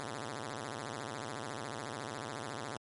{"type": "tone with vibrato", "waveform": "5% pulse", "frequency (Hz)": 126.3, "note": "B2", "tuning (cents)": 39, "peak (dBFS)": -28, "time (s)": [0, 2.77], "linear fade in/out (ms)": 0, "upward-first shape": "sine", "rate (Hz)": 14, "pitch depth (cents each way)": 290, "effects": ["MP3 48 kbps"]}